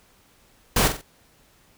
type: noise with echo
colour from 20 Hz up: pink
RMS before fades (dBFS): -19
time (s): 0.76-0.88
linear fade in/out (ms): 5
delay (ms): 45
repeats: 3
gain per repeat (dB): -8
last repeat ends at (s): 1.015
effects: pink hiss -58 dBFS RMS until 1.77 s